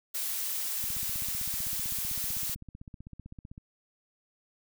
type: noise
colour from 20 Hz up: blue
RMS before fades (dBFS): -33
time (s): 0.14-2.55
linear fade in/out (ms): 10
type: click train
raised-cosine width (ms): 5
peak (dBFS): -32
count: 44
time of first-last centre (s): 0.84-3.579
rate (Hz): 15.7
effects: none